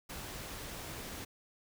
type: noise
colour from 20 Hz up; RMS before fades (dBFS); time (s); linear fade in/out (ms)
pink; -44; 0.09-1.25; 10
effects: none